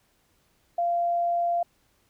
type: tone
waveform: sine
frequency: 691 Hz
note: F5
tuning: 19 cents flat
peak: -22 dBFS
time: 0.78-1.63 s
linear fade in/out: 5 ms
effects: pink hiss -67 dBFS RMS until 2.09 s